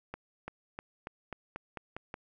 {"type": "accelerating click train", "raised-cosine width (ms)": 0.5, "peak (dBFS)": -24, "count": 9, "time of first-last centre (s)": [0.14, 2.141], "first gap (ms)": 340, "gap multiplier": 0.91, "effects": []}